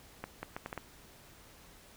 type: accelerating click train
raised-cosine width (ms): 0.5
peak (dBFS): -23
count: 6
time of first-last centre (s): 0.24-0.777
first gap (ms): 190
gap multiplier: 0.71
effects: pink hiss -57 dBFS RMS until 1.96 s